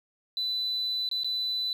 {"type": "tone with dropouts", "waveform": "sine", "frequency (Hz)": 3994, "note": "B7", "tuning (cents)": 19, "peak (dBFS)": -26, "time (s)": [0.37, 1.73], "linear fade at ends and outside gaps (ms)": 1, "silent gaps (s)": [[1.09, 1.113], [1.234, 1.245]], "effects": ["tanh soft clip ceiling -23 dBFS", "9-bit"]}